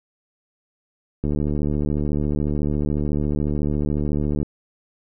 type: click train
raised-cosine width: 3 ms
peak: -11 dBFS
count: 237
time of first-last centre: 1.24-4.429 s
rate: 74 Hz
effects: none